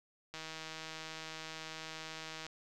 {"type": "click train", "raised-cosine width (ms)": 0.2, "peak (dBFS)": -27, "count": 339, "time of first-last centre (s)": [0.34, 2.466], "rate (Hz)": 159, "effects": []}